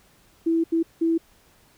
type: tone bursts at uneven times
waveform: sine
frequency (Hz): 329.6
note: E4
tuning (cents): 0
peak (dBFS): -18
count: 3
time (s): 0.46-0.64 / 0.72-0.83 / 1.01-1.18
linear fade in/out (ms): 10
effects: pink hiss -58 dBFS RMS until 1.77 s